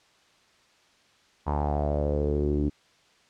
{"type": "tone with low-pass filter sweep", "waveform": "sawtooth", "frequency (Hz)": 73.42, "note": "D2", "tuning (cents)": 0, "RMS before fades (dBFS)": -26, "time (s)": [1.46, 2.7], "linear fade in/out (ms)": 20, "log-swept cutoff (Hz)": [960, 300], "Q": 5.2, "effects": ["white hiss -61 dBFS RMS until 3.29 s", "low-pass 5000 Hz 12 dB/octave"]}